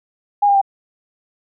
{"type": "tone with pitch steps", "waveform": "sine", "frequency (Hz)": [818, 802.6, 787.4], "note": ["G#5", "G5", "G5"], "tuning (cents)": [-26, 41, 8], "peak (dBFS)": -10, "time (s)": [0.42, 0.615], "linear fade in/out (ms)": 10, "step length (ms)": 65, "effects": []}